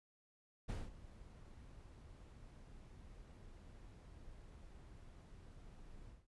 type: noise with ADSR envelope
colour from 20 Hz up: brown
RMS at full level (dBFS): -40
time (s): 0.68-6.27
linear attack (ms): 17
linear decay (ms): 200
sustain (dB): -17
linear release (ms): 190
effects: noise-tail reverb RT60 0.1 s tail -23 dB re dry + resampled to 24000 Hz